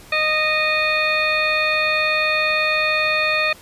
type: harmonic tone with a mistuned harmonic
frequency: 618 Hz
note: D#5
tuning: 12 cents flat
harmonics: 1 / 2 / 3 / 4 / 6 / 7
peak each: -24 / -25 / -24 / -19 / -29 / -29 dBFS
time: 0.12-3.53 s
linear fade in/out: 5 ms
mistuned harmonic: 6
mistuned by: -36 cents
effects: pink hiss -44 dBFS RMS until 3.61 s + resampled to 32000 Hz